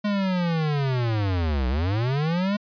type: linear two-way sweep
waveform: square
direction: down then up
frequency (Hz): 210 to 60.4 to 210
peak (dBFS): -22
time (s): 0.04-2.57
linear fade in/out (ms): 10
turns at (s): 1.68
effects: resampled to 11025 Hz